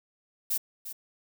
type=noise with echo; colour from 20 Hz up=violet; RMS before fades=-28 dBFS; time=0.5-0.58 s; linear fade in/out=10 ms; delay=350 ms; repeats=1; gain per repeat=-11 dB; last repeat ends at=0.93 s; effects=none